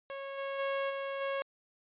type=tone with level steps; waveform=sawtooth; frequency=549 Hz; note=C#5; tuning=17 cents flat; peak=-35 / -31 / -27 / -31 / -28 dBFS; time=0.1-1.42 s; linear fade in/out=0 ms; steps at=0.37 / 0.58 / 0.89 / 1.2 s; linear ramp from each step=20 ms; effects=resampled to 8000 Hz